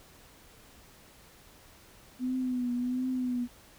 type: tone with vibrato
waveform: sine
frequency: 250.4 Hz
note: B3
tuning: 24 cents sharp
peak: -28 dBFS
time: 2.19-3.48 s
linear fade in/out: 50 ms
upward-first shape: triangle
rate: 1.4 Hz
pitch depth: 57 cents each way
effects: pink hiss -56 dBFS RMS until 3.78 s